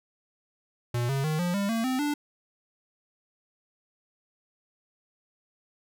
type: tone with pitch steps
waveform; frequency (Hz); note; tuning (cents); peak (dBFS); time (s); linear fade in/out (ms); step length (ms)
square; 120.4 / 136.71 / 155.24 / 176.28 / 200.2 / 227.3 / 258.1 / 293.1; B2 / C#3 / D#3 / F3 / G3 / A#3 / C4 / D4; -44 / -24 / -4 / +16 / +37 / -43 / -23 / -3; -26; 0.94-2.14; 5; 150
effects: none